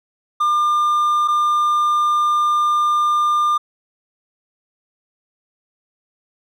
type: tone pair in turn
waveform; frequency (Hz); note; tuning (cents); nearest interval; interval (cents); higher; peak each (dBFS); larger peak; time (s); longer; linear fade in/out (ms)
triangle; 1200 / 1200; D6 / D6; +37 / +37; unison; 0; neither; -12; neither; 0.4-1.28 / 1.28-3.58; second; 10
effects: none